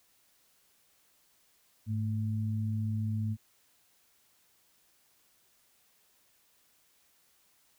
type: tone pair together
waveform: sine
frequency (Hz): 105.21 / 220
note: G#2 / A3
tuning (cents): +23 / 0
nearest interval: octave + minor second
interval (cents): 1277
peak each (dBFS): -30 / -36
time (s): 1.86-3.37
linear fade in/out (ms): 50
effects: white hiss -68 dBFS RMS until 7.78 s